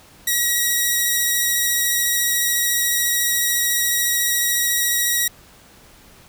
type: tone with vibrato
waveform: 5% pulse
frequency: 1912 Hz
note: A#6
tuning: 43 cents sharp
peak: -7 dBFS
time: 0.27-5.28 s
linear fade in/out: 5 ms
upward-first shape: sine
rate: 14 Hz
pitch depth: 12 cents each way
effects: pink hiss -48 dBFS RMS until 6.28 s

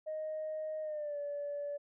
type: tone with pitch glide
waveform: sine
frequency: 622.3 to 577.3 Hz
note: D#5 to D5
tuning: 0 to -30 cents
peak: -35 dBFS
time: 0.06-1.78 s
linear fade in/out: 20 ms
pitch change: -130 cents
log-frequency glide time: 0.82-1.18 s
effects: tanh soft clip ceiling -32 dBFS

